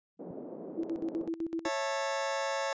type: tone with exponential growth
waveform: sine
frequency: 175.1 Hz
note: F3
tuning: 5 cents sharp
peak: -37 dBFS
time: 0.17-0.31 s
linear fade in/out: 2 ms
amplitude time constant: 29 ms
type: band-pass noise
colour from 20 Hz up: white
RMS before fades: -43 dBFS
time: 0.19-1.29 s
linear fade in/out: 10 ms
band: 210 to 520 Hz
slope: 24 dB/octave
type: tone with tremolo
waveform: sine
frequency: 329.6 Hz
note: E4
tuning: in tune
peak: -30 dBFS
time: 0.77-1.69 s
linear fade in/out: 20 ms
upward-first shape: square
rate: 7.9 Hz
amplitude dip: 80%
type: chord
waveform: sawtooth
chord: A major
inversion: first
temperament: just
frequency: 550 / 660 / 880 Hz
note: C#5 / E5 / A5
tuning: -14 / +2 / 0 cents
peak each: -29 / -34 / -32 dBFS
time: 1.65-2.73 s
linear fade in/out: 2 ms
effects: resampled to 16000 Hz